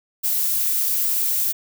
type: noise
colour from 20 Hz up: violet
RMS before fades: -21 dBFS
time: 0.23-1.53 s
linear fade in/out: 20 ms
effects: none